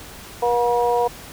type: harmonic tone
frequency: 240 Hz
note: B3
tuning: 49 cents flat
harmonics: 2 / 3 / 4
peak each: -19 / -21 / -22 dBFS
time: 0.42-1.08 s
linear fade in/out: 10 ms
effects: pink hiss -39 dBFS RMS until 1.32 s